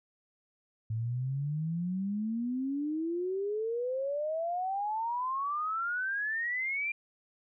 sine exponential sweep, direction up, 108.5 to 2404 Hz, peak -30 dBFS, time 0.9-6.92 s, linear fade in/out 5 ms, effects none

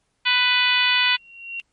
harmonic tone, 496.2 Hz, B4, 8 cents sharp, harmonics 2 / 3 / 4 / 5 / 6 / 7 / 8 / 9, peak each -27 / -25 / -23 / -21 / -22 / -24 / -32 / -30 dBFS, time 0.25-1.17 s, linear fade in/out 20 ms
sine tone with exponential growth, 2748 Hz, F7, 29 cents flat, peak -25 dBFS, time 0.95-1.6 s, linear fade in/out 0 ms, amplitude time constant 140 ms
effects pink hiss -70 dBFS RMS until 1.72 s + MP3 48 kbps

